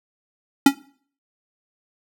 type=tone with exponential decay; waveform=square; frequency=277.2 Hz; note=C#4; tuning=in tune; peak=-6 dBFS; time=0.66-0.75 s; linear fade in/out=5 ms; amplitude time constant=18 ms; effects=noise-tail reverb RT60 0.5 s tail -21 dB re dry